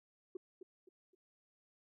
sine tone with echo, 370 Hz, F#4, in tune, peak -39 dBFS, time 0.35-0.37 s, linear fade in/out 5 ms, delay 260 ms, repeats 3, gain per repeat -9 dB, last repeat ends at 1.15 s, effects tanh soft clip ceiling -35 dBFS

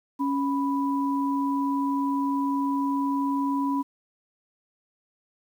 sine tone pair together, 277.2 / 987.8 Hz, C#4 / B5, 0 / 0 cents, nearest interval octave + minor seventh, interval 2200 cents, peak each -24 / -28 dBFS, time 0.19-3.83 s, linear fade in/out 20 ms, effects 9-bit

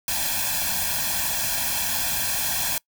white noise with comb filter, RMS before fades -25 dBFS, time 0.08-2.78 s, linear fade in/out 2 ms, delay 1.2 ms, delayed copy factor +0.95, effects noise-tail reverb RT60 0.1 s tail -24 dB re dry

